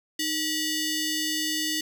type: ring-modulated tone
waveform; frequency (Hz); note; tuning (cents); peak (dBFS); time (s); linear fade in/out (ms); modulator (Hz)
15% pulse; 1620; G#6; -43; -16; 0.19-1.81; 5; 1310
effects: none